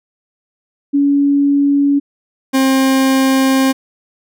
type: tone pair in turn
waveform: sine / 40% pulse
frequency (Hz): 282.9 / 266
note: C#4 / C4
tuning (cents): +35 / +29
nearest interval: minor second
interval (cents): 106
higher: first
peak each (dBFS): -9 / -9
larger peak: neither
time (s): 0.93-2 / 2.53-3.73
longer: second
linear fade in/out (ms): 20
effects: none